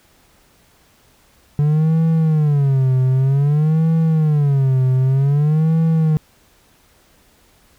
triangle tone with vibrato, 145 Hz, D3, 22 cents flat, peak -10 dBFS, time 1.59-6.17 s, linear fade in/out 0 ms, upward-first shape sine, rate 0.53 Hz, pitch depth 200 cents each way, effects pink hiss -54 dBFS RMS until 7.78 s

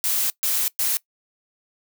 blue noise bursts at uneven times, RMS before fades -22 dBFS, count 3, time 0.04-0.3 / 0.43-0.68 / 0.79-0.97 s, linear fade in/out 0 ms, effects noise-tail reverb RT60 0.1 s tail -21 dB re dry

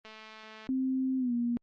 click train, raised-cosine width 0.2 ms, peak -29 dBFS, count 136, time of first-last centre 0.05-0.669 s, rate 218 Hz
sine tone with pitch glide, 261.6 to 238.5 Hz, C4 to A#3, 0 to +40 cents, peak -27 dBFS, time 0.69-1.57 s, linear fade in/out 0 ms, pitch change -160 cents, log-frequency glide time 1.18-1.33 s
effects low-pass 3000 Hz 12 dB/octave + Opus 24 kbps

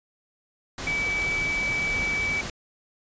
sine tone in noise, 2297 Hz, D7, 39 cents flat, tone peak -24 dBFS, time 0.87-2.41 s, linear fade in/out 2 ms, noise pink, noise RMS -33 dBFS, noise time 0.78-2.5 s, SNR +6 dB, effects resampled to 16000 Hz

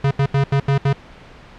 square tone bursts at uneven times, 138.59 Hz, C#3, in tune, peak -14 dBFS, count 6, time 0.04-0.11 / 0.19-0.26 / 0.34-0.44 / 0.52-0.6 / 0.68-0.78 / 0.85-0.93 s, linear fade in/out 5 ms, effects pink hiss -42 dBFS RMS until 1.58 s + low-pass 3000 Hz 12 dB/octave

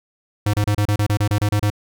square tone bursts, 103.83 Hz, G#2, in tune, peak -16 dBFS, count 12, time 0.46-1.702 s, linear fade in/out 5 ms, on 76 ms, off 30 ms, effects none

